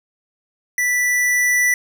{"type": "tone with level ramp", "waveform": "square", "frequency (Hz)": 1972, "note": "B6", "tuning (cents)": -3, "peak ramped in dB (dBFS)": [-17, -14], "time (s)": [0.78, 1.74], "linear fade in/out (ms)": 2, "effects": []}